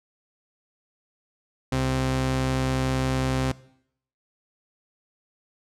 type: tone pair together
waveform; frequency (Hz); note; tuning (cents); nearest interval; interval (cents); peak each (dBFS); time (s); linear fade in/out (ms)
sawtooth; 65.41 / 130.82; C2 / C3; 0 / 0; octave; 1200; -26 / -18; 1.72-3.52; 5
effects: noise-tail reverb RT60 0.7 s tail -20 dB re dry + low-pass 9000 Hz 12 dB/octave